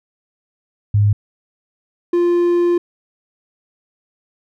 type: tone pair in turn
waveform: sine / triangle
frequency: 103.3 / 348.4 Hz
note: G#2 / F4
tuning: -9 / -4 cents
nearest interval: octave + major sixth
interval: 2105 cents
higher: second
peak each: -10 dBFS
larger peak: neither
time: 0.94-1.13 / 2.13-2.78 s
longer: second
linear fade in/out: 5 ms
effects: none